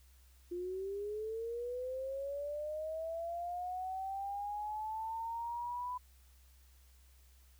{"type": "linear sweep", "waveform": "sine", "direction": "up", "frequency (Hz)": [347.6, 1000], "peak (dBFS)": -37, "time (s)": [0.51, 5.98], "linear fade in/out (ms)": 10, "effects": ["added 64 Hz sine -60 dBFS peak until 7.59 s", "white hiss -69 dBFS RMS until 7.59 s"]}